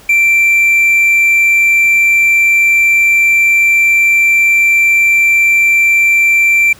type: tone with hard clipping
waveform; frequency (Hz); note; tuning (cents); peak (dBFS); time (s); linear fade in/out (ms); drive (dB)
triangle; 2349; D7; 0; -7; 0.09-6.73; 5; 5
effects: pink hiss -40 dBFS RMS until 6.79 s